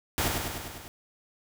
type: noise with echo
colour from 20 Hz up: pink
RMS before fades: -27 dBFS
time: 0.18-0.28 s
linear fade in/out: 0 ms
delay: 100 ms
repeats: 6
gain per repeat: -3 dB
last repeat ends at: 0.88 s
effects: none